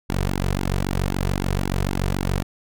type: tone with flanger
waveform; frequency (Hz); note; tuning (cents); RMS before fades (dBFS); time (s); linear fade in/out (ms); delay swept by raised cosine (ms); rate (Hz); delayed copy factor
sawtooth; 46.97; F#1; +27; -23; 0.09-2.43; 10; 1.6 to 3.7; 3.8; -0.9
effects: none